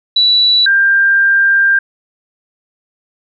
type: tone pair in turn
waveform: sine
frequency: 3943 / 1591.2 Hz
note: B7 / G6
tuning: -4 / +25 cents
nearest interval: octave + major third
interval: 1571 cents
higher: first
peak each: -7 dBFS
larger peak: neither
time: 0.16-0.66 / 0.66-1.79 s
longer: second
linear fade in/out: 5 ms
effects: none